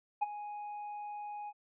triangle tone with ADSR envelope, 830.6 Hz, G#5, in tune, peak -24 dBFS, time 0.21-1.53 s, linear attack 17 ms, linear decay 22 ms, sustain -14 dB, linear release 46 ms, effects resampled to 8000 Hz

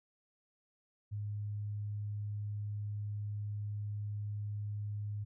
sine tone, 103.83 Hz, G#2, in tune, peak -36 dBFS, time 1.11-5.25 s, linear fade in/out 20 ms, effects none

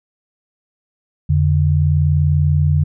sine tone pair together, 86.46 / 146.83 Hz, F2 / D3, -17 / 0 cents, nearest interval major sixth, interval 917 cents, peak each -14 dBFS, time 1.29-2.84 s, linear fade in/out 10 ms, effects none

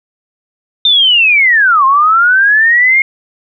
sine linear two-way sweep, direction down then up, 3642 to 1046.5 to 2164 Hz, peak -5 dBFS, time 0.85-3.02 s, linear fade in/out 2 ms, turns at 1.85 s, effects none

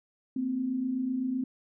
sine tone pair together, 231.6 / 259.5 Hz, A#3 / C4, -11 / -14 cents, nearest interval major second, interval 197 cents, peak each -36 / -28 dBFS, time 0.36-1.44 s, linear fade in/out 5 ms, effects none

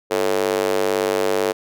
square tone with high-pass filter, 49 Hz, G1, in tune, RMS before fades -20 dBFS, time 0.1-1.53 s, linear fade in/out 20 ms, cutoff 450 Hz, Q 3.2, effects none

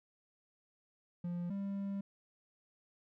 triangle tone pair in turn, 174.6 / 198.02 Hz, F3 / G3, 0 / +18 cents, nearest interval major second, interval 218 cents, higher second, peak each -34 / -34 dBFS, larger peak neither, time 1.24-1.5 / 1.5-2.01 s, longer second, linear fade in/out 5 ms, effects none

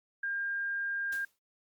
sine tone, 1605 Hz, G6, 40 cents sharp, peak -31 dBFS, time 0.23-1.25 s, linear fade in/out 5 ms
white noise with exponential decay, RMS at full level -44 dBFS, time 1.12-1.39 s, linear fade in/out 5 ms, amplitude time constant 57 ms
effects Opus 48 kbps

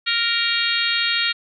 harmonic tone with a mistuned harmonic, 466.2 Hz, A#4, in tune, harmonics 3 / 4 / 5 / 6 / 7 / 8 / 9, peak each -26 / -26 / -26 / -26 / -26 / -26 / -26 dBFS, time 0.06-1.33 s, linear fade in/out 20 ms, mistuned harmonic 9, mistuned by +23 cents, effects none

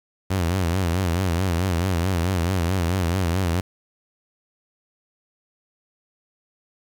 sawtooth tone with vibrato, 89.1 Hz, F2, 35 cents sharp, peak -16 dBFS, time 0.3-3.61 s, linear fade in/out 10 ms, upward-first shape sine, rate 4.6 Hz, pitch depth 140 cents each way, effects 8-bit

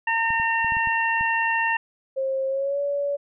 harmonic tone, 912 Hz, A#5, 38 cents flat, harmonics 1 / 2 / 3, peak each -24 / -23 / -27 dBFS, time 0.07-1.77 s, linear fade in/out 5 ms
clicks, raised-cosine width 5 ms, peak -26 dBFS, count 7, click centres 0.305 / 0.399 / 0.646 / 0.722 / 0.769 / 0.873 / 1.21 s
sine tone with pitch glide, 534 to 569 Hz, C5 to C#5, +35 to +45 cents, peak -22 dBFS, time 2.16-3.17 s, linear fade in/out 20 ms, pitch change +110 cents, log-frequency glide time 2.48-2.8 s
effects none

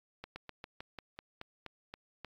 slowing click train, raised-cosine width 0.3 ms, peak -27 dBFS, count 11, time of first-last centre 0.24-2.247 s, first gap 120 ms, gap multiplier 1.11, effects AAC 64 kbps

